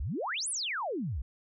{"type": "exponential two-way sweep", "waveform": "sine", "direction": "up then down", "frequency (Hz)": [51.91, 11000, 51.91], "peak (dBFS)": -31, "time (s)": [0, 1.22], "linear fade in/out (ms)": 5, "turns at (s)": 0.49, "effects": []}